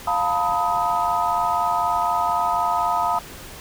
sine tone cluster, 701 / 897 / 981 / 1260 Hz, F5 / A5 / B5 / D#6, +6 / +33 / -12 / +21 cents, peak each -24 dBFS, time 0.07-3.19 s, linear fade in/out 5 ms, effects pink hiss -39 dBFS RMS until 3.6 s

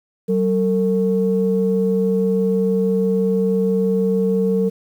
sine tone pair together, 189.74 / 453.1 Hz, F#3 / A#4, +44 / -49 cents, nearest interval octave + minor third, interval 1507 cents, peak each -17 dBFS, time 0.28-4.7 s, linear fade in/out 20 ms, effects tanh soft clip ceiling -7 dBFS + 8-bit

